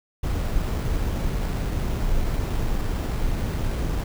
brown noise with sample-and-hold, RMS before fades -24 dBFS, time 0.23-4.04 s, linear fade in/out 5 ms, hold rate 6300 Hz, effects none

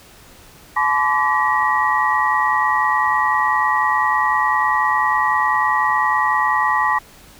sine tone cluster, 855 / 1021 / 1151 / 1907 Hz, A5 / C6 / D6 / A#6, -50 / -43 / -35 / +39 cents, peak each -20 dBFS, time 0.76-6.99 s, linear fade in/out 10 ms, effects pink hiss -45 dBFS RMS until 7.39 s

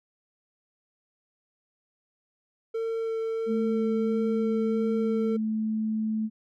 triangle tone with vibrato, 451.2 Hz, A4, 44 cents sharp, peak -25 dBFS, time 2.74-5.37 s, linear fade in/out 10 ms, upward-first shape sine, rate 1.5 Hz, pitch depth 8 cents each way
sine tone with pitch glide, 219.6 to 218.2 Hz, A3 to A3, -3 to -14 cents, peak -25 dBFS, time 3.46-6.3 s, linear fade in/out 50 ms, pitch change -11 cents, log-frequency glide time 3.62-4.01 s
effects none

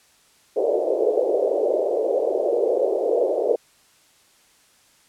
white band-pass noise, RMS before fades -21 dBFS, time 0.56-3.56 s, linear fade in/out 10 ms, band 380 to 600 Hz, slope 48 dB/octave, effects white hiss -57 dBFS RMS until 5.08 s + low-pass 10000 Hz 12 dB/octave

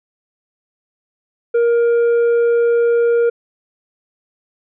triangle tone with tanh clipping, 470 Hz, A#4, 14 cents sharp, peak -12 dBFS, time 1.54-3.3 s, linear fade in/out 10 ms, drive 9 dB, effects none

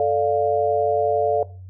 sine chord, D minor, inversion second, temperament equal, 440 / 587.3 / 698.5 Hz, A4 / D5 / F5, 0 / 0 / 0 cents, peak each -21 dBFS, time 0-1.43 s, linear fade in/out 2 ms, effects noise-tail reverb RT60 0.4 s tail -19 dB re dry + added 93 Hz sine -36 dBFS peak until 1.69 s

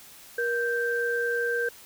sine tone pair together, 473.8 / 1568 Hz, A#4 / G6, +28 / 0 cents, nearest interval octave + major sixth, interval 2072 cents, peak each -27 dBFS, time 0.38-1.69 s, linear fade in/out 5 ms, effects white hiss -49 dBFS RMS until 1.85 s

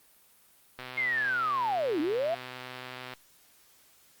click train, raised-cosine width 0.3 ms, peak -24 dBFS, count 299, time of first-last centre 0.79-3.136 s, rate 127 Hz
sine linear two-way sweep, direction down then up, 2156 to 283.7 to 704 Hz, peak -26 dBFS, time 0.97-2.35 s, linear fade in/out 10 ms, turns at 2 s
effects white hiss -61 dBFS RMS until 4.2 s + Opus 32 kbps

